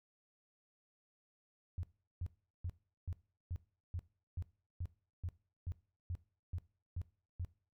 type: tone bursts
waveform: sine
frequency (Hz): 87.8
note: F2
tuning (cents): +10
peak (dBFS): -37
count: 14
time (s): 1.78-7.448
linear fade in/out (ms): 0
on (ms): 52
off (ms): 380
effects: noise-tail reverb RT60 0.4 s tail -18 dB re dry